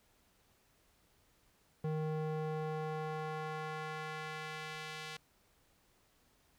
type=tone with band-pass filter sweep; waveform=square; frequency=155.56 Hz; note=D#3; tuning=in tune; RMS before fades=-40 dBFS; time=1.84-5.17 s; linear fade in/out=5 ms; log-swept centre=330 to 3200 Hz; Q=0.85; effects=pink hiss -71 dBFS RMS until 6.58 s